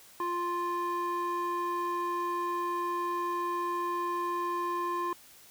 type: tone with band-pass filter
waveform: square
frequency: 349.2 Hz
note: F4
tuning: in tune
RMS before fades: -32 dBFS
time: 0.2-5.13 s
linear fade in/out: 2 ms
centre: 870 Hz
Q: 4.9
effects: white hiss -55 dBFS RMS until 5.5 s